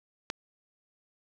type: click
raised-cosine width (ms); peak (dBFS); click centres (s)
0.2; -14; 0.301
effects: none